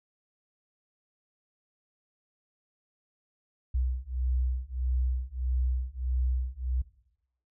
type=beating tone pair; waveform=sine; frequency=62.4 / 64 Hz; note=B1 / C2; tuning=+19 / -38 cents; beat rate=1.6 Hz; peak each=-29 dBFS; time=3.74-6.82 s; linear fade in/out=10 ms; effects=noise-tail reverb RT60 0.8 s tail -19 dB re dry + tanh soft clip ceiling -19 dBFS